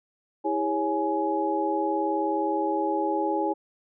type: tone cluster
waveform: sine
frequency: 324.4 / 403.7 / 553 / 839 Hz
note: E4 / G#4 / C#5 / G#5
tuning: -28 / -49 / -4 / +17 cents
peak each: -28 / -30 / -31 / -27 dBFS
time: 0.44-3.54 s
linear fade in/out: 20 ms
effects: none